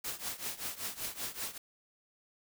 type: noise with tremolo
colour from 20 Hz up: white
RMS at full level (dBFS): -36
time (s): 0.04-1.58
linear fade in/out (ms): 5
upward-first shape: triangle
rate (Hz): 5.2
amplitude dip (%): 90
effects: none